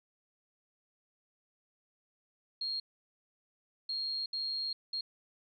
sine tone bursts at uneven times, 4248 Hz, C8, 25 cents sharp, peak -33 dBFS, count 4, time 2.61-2.8 / 3.89-4.26 / 4.33-4.73 / 4.93-5.01 s, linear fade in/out 5 ms, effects none

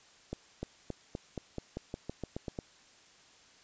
accelerating click train, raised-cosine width 2 ms, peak -23 dBFS, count 13, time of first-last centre 0.33-2.588 s, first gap 300 ms, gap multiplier 0.91, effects white hiss -60 dBFS RMS until 3.63 s + resampled to 16000 Hz

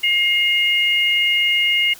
sine tone pair together, 2131 / 2852 Hz, C7 / F7, +31 / +36 cents, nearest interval perfect fourth, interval 505 cents, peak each -17 dBFS, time 0.03-1.94 s, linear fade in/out 10 ms, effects white hiss -42 dBFS RMS until 1.99 s

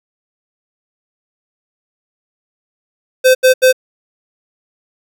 square tone bursts, 515 Hz, C5, 28 cents flat, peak -6 dBFS, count 3, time 3.24-3.728 s, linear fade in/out 20 ms, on 110 ms, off 79 ms, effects none

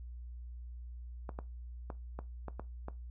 clicks, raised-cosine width 1 ms, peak -27 dBFS, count 7, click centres 1.292 / 1.389 / 1.902 / 2.19 / 2.483 / 2.596 / 2.884 s, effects noise-tail reverb RT60 0.2 s tail -17 dB re dry + added 60 Hz sine -43 dBFS peak until 3.1 s

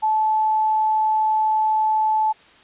sine tone, 868 Hz, A5, 24 cents flat, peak -16 dBFS, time 0.02-2.33 s, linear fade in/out 20 ms, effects white hiss -50 dBFS RMS until 2.63 s + resampled to 8000 Hz

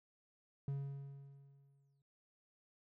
triangle tone with exponential decay, 139 Hz, C#3, 5 cents sharp, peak -34 dBFS, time 0.68-2.02 s, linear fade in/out 2 ms, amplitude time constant 290 ms, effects none

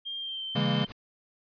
sine tone with pitch glide, 3200 to 3112 Hz, G7 to G7, +35 to -13 cents, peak -33 dBFS, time 0.05-0.87 s, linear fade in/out 20 ms, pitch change -48 cents, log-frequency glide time 0.18-0.45 s
square chord, A# half-diminished seventh, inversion first, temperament equal with one note detuned, 138.59 / 164.81 / 202.9 / 233.1 Hz, C#3 / E3 / G#3 / A#3, 0 / 0 / -40 / 0 cents, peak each -30 / -32 / -30 / -33 dBFS, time 0.55-0.85 s, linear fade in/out 10 ms
pink noise with exponential growth, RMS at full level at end -40 dBFS, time 0.78-0.92 s, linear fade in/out 0 ms, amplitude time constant 30 ms
effects resampled to 11025 Hz

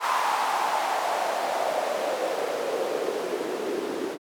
white noise with band-pass filter sweep, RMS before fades -27 dBFS, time 0-4.18 s, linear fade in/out 50 ms, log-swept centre 1000 to 340 Hz, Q 3.9, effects high-pass 200 Hz 12 dB/octave

